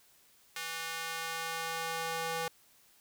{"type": "tone with high-pass filter sweep", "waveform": "square", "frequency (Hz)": 164.4, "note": "E3", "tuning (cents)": -4, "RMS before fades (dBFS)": -37, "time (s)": [0.56, 2.48], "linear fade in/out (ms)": 2, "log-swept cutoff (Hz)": [1700, 600], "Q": 0.9, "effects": ["white hiss -64 dBFS RMS until 3 s"]}